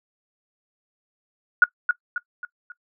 sine tone with echo, 1446 Hz, F#6, 40 cents flat, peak -8 dBFS, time 1.62-1.64 s, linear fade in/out 2 ms, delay 270 ms, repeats 4, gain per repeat -7 dB, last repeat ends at 2.72 s, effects noise-tail reverb RT60 0.1 s tail -21 dB re dry

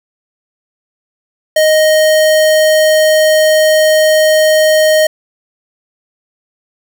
square tone, 622.3 Hz, D#5, in tune, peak -7 dBFS, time 1.56-5.07 s, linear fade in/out 5 ms, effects none

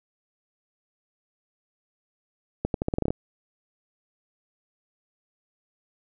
accelerating click train, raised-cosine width 2 ms, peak -11 dBFS, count 10, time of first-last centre 2.65-3.105 s, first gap 92 ms, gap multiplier 0.84, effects none

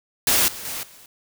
white noise with level steps, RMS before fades -18 / -35 / -30 / -47 dBFS, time 0.27-1.06 s, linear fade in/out 2 ms, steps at 0.48 / 0.65 / 0.83 s, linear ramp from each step 2 ms, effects none

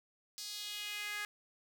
sawtooth tone with high-pass filter sweep, 415.3 Hz, G#4, in tune, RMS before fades -42 dBFS, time 0.38-1.25 s, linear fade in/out 0 ms, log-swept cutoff 4900 to 1700 Hz, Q 2.5, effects none

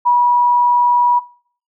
sine tone, 970 Hz, B5, 31 cents flat, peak -9 dBFS, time 0.05-1.2 s, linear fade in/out 20 ms, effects noise-tail reverb RT60 0.5 s tail -21 dB re dry

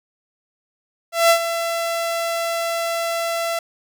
sawtooth tone with ADSR envelope, 672 Hz, E5, 33 cents sharp, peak -6 dBFS, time 1.12-3.59 s, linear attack 180 ms, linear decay 84 ms, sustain -11 dB, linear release 3 ms, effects none

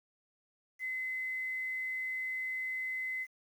sine tone, 2040 Hz, C7, 44 cents flat, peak -34 dBFS, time 0.79-3.27 s, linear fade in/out 50 ms, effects 10-bit

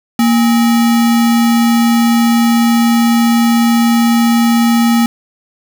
sine tone with sample-and-hold, 233 Hz, A#3, 1 cent flat, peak -7 dBFS, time 0.19-5.06 s, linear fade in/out 2 ms, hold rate 1050 Hz, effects none

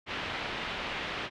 white low-pass noise, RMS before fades -36 dBFS, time 0.06-1.3 s, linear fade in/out 50 ms, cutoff 3200 Hz, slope 24 dB/octave, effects none

